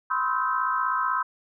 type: tone cluster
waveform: sine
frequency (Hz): 1006 / 1062 / 1282 / 1342 / 1550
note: B5 / C6 / E6 / E6 / G6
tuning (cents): +32 / +25 / -49 / +31 / -20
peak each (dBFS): -28 / -29 / -27 / -33 / -31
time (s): 0.1-1.23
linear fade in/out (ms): 10
effects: none